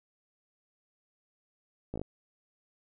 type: slowing click train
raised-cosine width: 2 ms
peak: -23 dBFS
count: 5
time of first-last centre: 1.94-2.015 s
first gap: 17 ms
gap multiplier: 1.07
effects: none